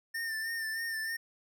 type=tone with vibrato; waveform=square; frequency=1800 Hz; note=A6; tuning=39 cents sharp; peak=-34 dBFS; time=0.14-1.17 s; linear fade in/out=10 ms; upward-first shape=sine; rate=3.2 Hz; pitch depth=39 cents each way; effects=12-bit